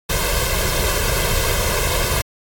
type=noise with comb filter; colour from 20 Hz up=pink; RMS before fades=-19 dBFS; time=0.09-2.22 s; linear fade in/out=10 ms; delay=1.9 ms; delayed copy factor=+0.8; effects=AAC 64 kbps